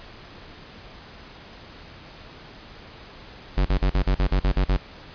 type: tone bursts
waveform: square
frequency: 47.1 Hz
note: F#1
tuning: 32 cents sharp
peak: -18 dBFS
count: 10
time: 3.57-4.771 s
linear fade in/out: 10 ms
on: 85 ms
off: 39 ms
effects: pink hiss -44 dBFS RMS until 5.14 s + resampled to 11025 Hz